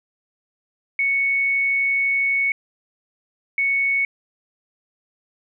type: tone bursts at uneven times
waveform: sine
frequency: 2217 Hz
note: C#7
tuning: in tune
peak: -17 dBFS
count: 2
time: 0.99-2.52 / 3.58-4.05 s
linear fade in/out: 2 ms
effects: none